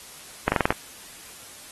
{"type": "slowing click train", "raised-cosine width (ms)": 0.5, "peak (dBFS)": -5, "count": 6, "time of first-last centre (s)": [0.48, 0.705], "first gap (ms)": 40, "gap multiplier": 1.06, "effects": ["white hiss -44 dBFS RMS until 1.71 s", "AAC 32 kbps"]}